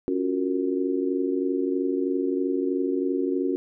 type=chord; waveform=sine; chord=Gb major seventh; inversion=second; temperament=just; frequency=277.5 / 346.9 / 370 / 462.5 Hz; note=Db4 / F4 / Gb4 / Bb4; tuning=+2 / -12 / 0 / -14 cents; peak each=-26 / -32 / -26 / -32 dBFS; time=0.08-3.56 s; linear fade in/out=0 ms; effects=none